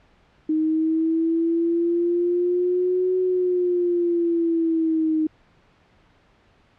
sine linear two-way sweep, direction up then down, 311.1 to 370 to 311.1 Hz, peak -18 dBFS, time 0.49-5.27 s, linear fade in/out 5 ms, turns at 3.18 s, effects pink hiss -58 dBFS RMS until 6.78 s + low-pass 3000 Hz 12 dB/octave

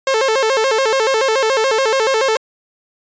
sawtooth tone with vibrato, 485.9 Hz, B4, 28 cents flat, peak -9 dBFS, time 0.07-2.37 s, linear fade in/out 2 ms, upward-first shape square, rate 7 Hz, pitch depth 170 cents each way, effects resampled to 16000 Hz

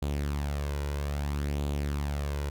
sawtooth tone with flanger, 72 Hz, D2, 34 cents flat, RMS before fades -31 dBFS, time 0.02-2.5 s, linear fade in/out 5 ms, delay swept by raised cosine 0.27 to 2.07 ms, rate 0.61 Hz, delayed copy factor +0.5, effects none

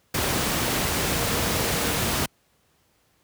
sine tone in noise, 468.3 Hz, A#4, 8 cents sharp, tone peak -34 dBFS, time 1.13-1.97 s, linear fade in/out 5 ms, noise pink, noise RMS -24 dBFS, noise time 0.14-2.26 s, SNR -13 dB, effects pink hiss -65 dBFS RMS until 3.23 s + high-pass 60 Hz 12 dB/octave

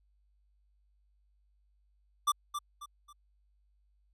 square tone with echo, 1174.7 Hz, D6, in tune, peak -25 dBFS, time 2.27-2.32 s, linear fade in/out 10 ms, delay 270 ms, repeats 3, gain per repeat -9 dB, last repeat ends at 3.13 s, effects added 50 Hz sine -67 dBFS peak until 4.13 s + resampled to 32000 Hz

